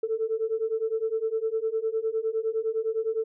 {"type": "beating tone pair", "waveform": "sine", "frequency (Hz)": [439.2, 449], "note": ["A4", "A4"], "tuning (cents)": [-3, 35], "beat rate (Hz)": 9.8, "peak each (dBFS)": [-28, -27], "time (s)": [0.03, 3.24], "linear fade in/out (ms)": 5, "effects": ["tanh soft clip ceiling -17 dBFS"]}